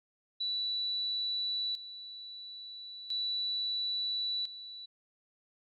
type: tone with tremolo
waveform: sine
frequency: 3951 Hz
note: B7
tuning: in tune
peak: -31 dBFS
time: 0.4-4.86 s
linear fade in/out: 10 ms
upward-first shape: square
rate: 0.37 Hz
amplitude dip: 75%
effects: none